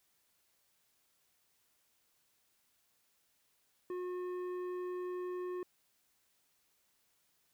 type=tone with tanh clipping; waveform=triangle; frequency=361.1 Hz; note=F#4; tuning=42 cents flat; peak=-39 dBFS; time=3.9-5.63 s; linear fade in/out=2 ms; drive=14 dB; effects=white hiss -75 dBFS RMS until 7.53 s